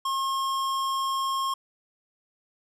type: tone with hard clipping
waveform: sine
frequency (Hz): 1076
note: C6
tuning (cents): +48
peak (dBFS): -27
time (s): 0.05-1.54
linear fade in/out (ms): 5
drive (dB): 16
effects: none